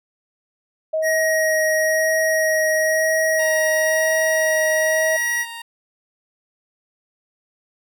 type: tone with vibrato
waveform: sine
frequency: 631 Hz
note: D#5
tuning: 24 cents sharp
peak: -18 dBFS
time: 0.93-5.17 s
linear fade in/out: 10 ms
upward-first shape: sine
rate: 1 Hz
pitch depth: 14 cents each way
type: tone with pitch glide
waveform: square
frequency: 1889 to 1913.2 Hz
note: A#6 to A#6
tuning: +22 to +44 cents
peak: -20 dBFS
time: 1.02-5.46 s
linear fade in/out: 50 ms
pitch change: +22 cents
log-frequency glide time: 2.44-5.35 s
type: tone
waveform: 15% pulse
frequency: 930 Hz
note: A#5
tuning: 4 cents flat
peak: -25 dBFS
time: 3.39-5.62 s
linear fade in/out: 5 ms
effects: none